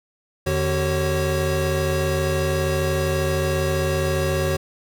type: tone cluster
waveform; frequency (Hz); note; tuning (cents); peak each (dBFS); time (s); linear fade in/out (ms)
square; 82.8 / 150.7 / 379.2 / 547; E2 / D3 / F#4 / C#5; +8 / +45 / +43 / -23; -26; 0.46-4.57; 10
effects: none